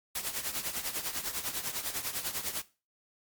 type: noise with tremolo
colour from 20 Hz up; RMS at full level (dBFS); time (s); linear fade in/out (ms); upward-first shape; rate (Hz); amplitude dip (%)
white; -32; 0.15-2.62; 5; triangle; 10; 80
effects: noise-tail reverb RT60 0.3 s tail -17 dB re dry + MP3 96 kbps